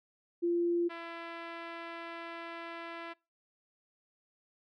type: tone pair in turn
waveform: sine / 5% pulse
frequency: 344.6 / 335.6 Hz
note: F4 / E4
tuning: -23 / +31 cents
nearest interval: unison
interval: 46 cents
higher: first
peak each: -27 dBFS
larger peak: neither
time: 0.42-0.89 / 0.89-3.14 s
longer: second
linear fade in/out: 20 ms
effects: noise-tail reverb RT60 0.3 s tail -26 dB re dry + low-pass 2000 Hz 12 dB/octave